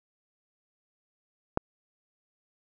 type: click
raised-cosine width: 1 ms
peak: -10 dBFS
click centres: 1.574 s
effects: none